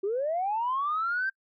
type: linear sweep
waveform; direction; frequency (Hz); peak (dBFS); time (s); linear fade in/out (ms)
sine; up; 373.7 to 1587; -25; 0.03-1.3; 10
effects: noise-tail reverb RT60 0.1 s tail -26 dB re dry + tanh soft clip ceiling -21 dBFS